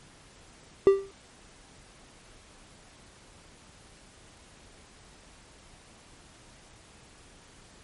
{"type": "tone with exponential decay", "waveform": "triangle", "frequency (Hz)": 392, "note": "G4", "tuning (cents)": 0, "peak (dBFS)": -9, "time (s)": [0.87, 1.11], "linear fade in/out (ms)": 0, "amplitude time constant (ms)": 51, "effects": ["pink hiss -54 dBFS RMS until 7.83 s", "MP3 48 kbps"]}